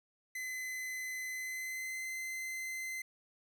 45% pulse tone with pitch glide, 2032 to 2062 Hz, B6 to C7, +49 to -26 cents, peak -38 dBFS, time 0.35-3.02 s, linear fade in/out 5 ms, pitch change +25 cents, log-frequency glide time 1.29-2.13 s, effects none

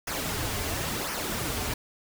pink noise with flanger, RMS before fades -31 dBFS, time 0.07-1.74 s, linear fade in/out 5 ms, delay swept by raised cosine 0.25 to 6.15 ms, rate 0.96 Hz, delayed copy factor -0.6, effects none

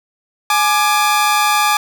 sawtooth tone pair together, 839.4 / 1190 Hz, G#5 / D6, +18 / +22 cents, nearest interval tritone, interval 604 cents, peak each -11 dBFS, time 0.5-1.77 s, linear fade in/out 2 ms, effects none

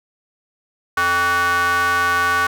square ring-modulated tone, 174.61 Hz, F3, in tune, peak -13 dBFS, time 0.97-2.47 s, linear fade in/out 5 ms, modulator 1310 Hz, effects none

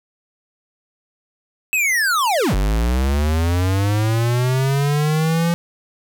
square linear two-way sweep, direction down then up, 2637 to 46.23 to 171.7 Hz, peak -16 dBFS, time 1.73-5.54 s, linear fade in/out 0 ms, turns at 2.55 s, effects none

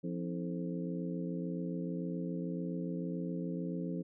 harmonic tone with a mistuned harmonic, 87 Hz, F2, 6 cents flat, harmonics 2 / 3 / 4 / 5 / 6, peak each -37 / -41 / -43 / -45 / -47 dBFS, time 0.03-4.03 s, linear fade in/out 20 ms, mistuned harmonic 4, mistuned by -130 cents, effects none

